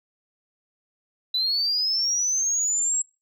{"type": "linear sweep", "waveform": "sine", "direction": "up", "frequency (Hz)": [3951, 7670], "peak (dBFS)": -20, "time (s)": [1.34, 3.02], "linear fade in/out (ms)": 5, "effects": ["noise-tail reverb RT60 0.3 s tail -26 dB re dry", "tanh soft clip ceiling -16 dBFS"]}